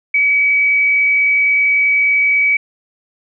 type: tone with frequency modulation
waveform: sine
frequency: 2277 Hz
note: C#7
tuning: 46 cents sharp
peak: -10 dBFS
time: 0.14-2.57 s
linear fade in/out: 5 ms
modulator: 64.4 Hz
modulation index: 0.39
effects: none